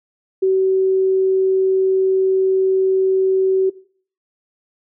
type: tone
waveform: sine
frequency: 380 Hz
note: F#4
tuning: 46 cents sharp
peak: -12 dBFS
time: 0.42-3.7 s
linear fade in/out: 10 ms
effects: noise-tail reverb RT60 0.5 s tail -20 dB re dry